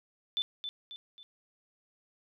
sine tone with echo, 3520 Hz, A7, in tune, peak -28 dBFS, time 0.37-0.42 s, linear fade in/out 0 ms, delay 270 ms, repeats 3, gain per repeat -7 dB, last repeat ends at 1.23 s, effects none

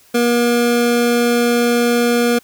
square tone pair together, 238.8 / 477.6 Hz, A#3 / A#4, +42 / +42 cents, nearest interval octave, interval 1200 cents, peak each -16 dBFS, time 0.14-2.39 s, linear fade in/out 10 ms, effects white hiss -50 dBFS RMS until 2.43 s

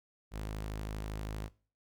sawtooth tone, 52.6 Hz, G#1, 23 cents sharp, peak -33 dBFS, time 0.31-1.5 s, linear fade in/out 50 ms, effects noise-tail reverb RT60 0.4 s tail -21 dB re dry + Opus 48 kbps

